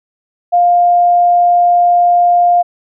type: tone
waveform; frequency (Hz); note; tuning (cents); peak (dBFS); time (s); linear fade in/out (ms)
sine; 703; F5; +11; -6; 0.52-2.63; 20
effects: none